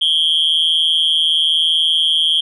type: tone with amplitude modulation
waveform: sine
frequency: 3218 Hz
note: G7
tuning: 45 cents sharp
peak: -6 dBFS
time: 0.01-2.41 s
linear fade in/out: 10 ms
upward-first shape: sine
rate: 161 Hz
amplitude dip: 100%
effects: tanh soft clip ceiling -7 dBFS